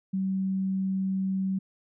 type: tone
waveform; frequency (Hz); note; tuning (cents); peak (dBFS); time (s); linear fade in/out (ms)
sine; 191; G3; -45; -25; 0.13-1.59; 10
effects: none